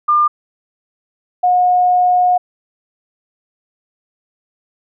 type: tone pair in turn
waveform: sine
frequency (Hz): 1200 / 722.6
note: D6 / F#5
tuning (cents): +37 / -41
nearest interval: major sixth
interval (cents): 878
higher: first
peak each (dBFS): -9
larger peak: neither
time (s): 0.08-0.28 / 1.43-2.38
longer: second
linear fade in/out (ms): 10
effects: none